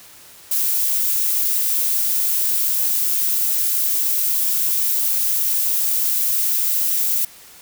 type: noise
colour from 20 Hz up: violet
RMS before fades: -19 dBFS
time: 0.51-7.25 s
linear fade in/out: 5 ms
effects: white hiss -44 dBFS RMS until 7.61 s